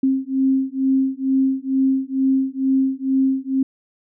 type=beating tone pair; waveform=sine; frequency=265.2 / 267.4 Hz; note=C4 / C4; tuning=+23 / +38 cents; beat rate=2.2 Hz; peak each=-19 dBFS; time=0.03-3.63 s; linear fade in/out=5 ms; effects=none